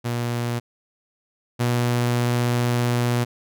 sawtooth tone pair in turn, 119.5 / 121.03 Hz, A#2 / B2, +43 / -35 cents, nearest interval unison, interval 22 cents, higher second, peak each -19 / -15 dBFS, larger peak second, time 0.04-0.6 / 1.59-3.25 s, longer second, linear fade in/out 20 ms, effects none

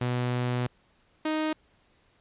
sawtooth tone pair in turn, 123.47 / 311.1 Hz, B2 / D#4, 0 / 0 cents, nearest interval octave + major third, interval 1600 cents, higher second, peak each -22 dBFS, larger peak neither, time 0.01-0.67 / 1.25-1.53 s, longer first, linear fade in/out 5 ms, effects pink hiss -65 dBFS RMS until 2.2 s + resampled to 8000 Hz

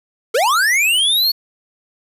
square linear sweep, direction up, 409.7 to 4435 Hz, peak -13 dBFS, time 0.34-1.32 s, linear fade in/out 10 ms, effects resampled to 32000 Hz + 7-bit

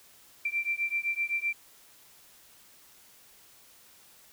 sine beating tone pair, 2349 / 2356.8 Hz, D7 / D7, 0 / +6 cents, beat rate 7.8 Hz, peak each -31 dBFS, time 0.45-1.53 s, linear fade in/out 5 ms, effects white hiss -57 dBFS RMS until 4.32 s

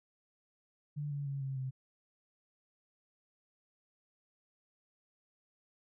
sine tone with pitch steps, 146.83 / 142.73 / 138.75 / 134.88 / 131.11 Hz, D3 / D3 / C#3 / C#3 / C3, 0 / -49 / +2 / -47 / +4 cents, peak -35 dBFS, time 0.96-1.71 s, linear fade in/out 20 ms, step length 150 ms, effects none

